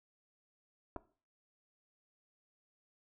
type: clicks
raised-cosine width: 1 ms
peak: -28 dBFS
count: 2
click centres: 0.962 / 0.965 s
effects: noise-tail reverb RT60 0.4 s tail -17 dB re dry